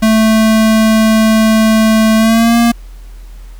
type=tone with pitch glide; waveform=square; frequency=220 to 234.4 Hz; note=A3 to A#3; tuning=0 to +10 cents; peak=-7 dBFS; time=0.02-2.72 s; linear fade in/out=10 ms; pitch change=+110 cents; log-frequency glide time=2.17-2.57 s; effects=added 42 Hz sine -28 dBFS peak until 3.59 s + pink hiss -46 dBFS RMS until 3.59 s